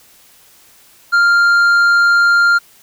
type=tone with tanh clipping; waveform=sine; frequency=1396.9 Hz; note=F6; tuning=in tune; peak=-9 dBFS; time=1.12-2.59 s; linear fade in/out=20 ms; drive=6 dB; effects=white hiss -47 dBFS RMS until 2.82 s